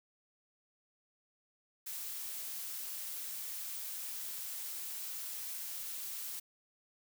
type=noise; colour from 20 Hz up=blue; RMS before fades=-42 dBFS; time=1.86-6.4 s; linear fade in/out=10 ms; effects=none